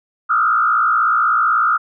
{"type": "tone with frequency modulation", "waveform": "sine", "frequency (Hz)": 1318.5, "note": "E6", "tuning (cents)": 0, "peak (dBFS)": -12, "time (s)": [0.29, 1.78], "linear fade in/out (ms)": 20, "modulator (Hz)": 58.1, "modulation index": 1.8, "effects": []}